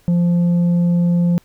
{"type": "tone with tanh clipping", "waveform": "sine", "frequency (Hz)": 173.7, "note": "F3", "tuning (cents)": -9, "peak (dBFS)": -13, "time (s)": [0.08, 1.38], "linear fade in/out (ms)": 0, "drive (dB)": 4, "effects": ["pink hiss -55 dBFS RMS until 1.44 s"]}